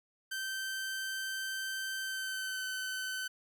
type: tone with pitch glide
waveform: sawtooth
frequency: 1552 to 1522.7 Hz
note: G6 to F#6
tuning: -18 to +49 cents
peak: -32 dBFS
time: 0.31-3.28 s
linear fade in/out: 10 ms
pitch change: -33 cents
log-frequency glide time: 2-2.66 s
effects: none